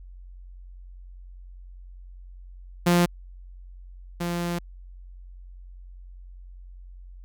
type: tone pair in turn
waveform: sawtooth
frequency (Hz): 174.61 / 173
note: F3 / F3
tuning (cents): 0 / -16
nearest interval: unison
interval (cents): 16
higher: first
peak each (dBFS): -13 / -22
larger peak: first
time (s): 2.86-3.06 / 4.2-4.59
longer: second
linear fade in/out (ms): 10
effects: added 45 Hz sine -41 dBFS peak until 7.24 s